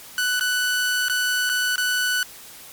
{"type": "tone with dropouts", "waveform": "sawtooth", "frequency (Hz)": 1489, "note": "F#6", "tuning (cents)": 11, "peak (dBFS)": -16, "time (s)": [0.18, 2.23], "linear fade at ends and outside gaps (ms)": 1, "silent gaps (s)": [[0.396, 0.409], [1.084, 1.097], [1.493, 1.497], [1.758, 1.78]], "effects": ["white hiss -42 dBFS RMS until 2.72 s", "MP3 96 kbps"]}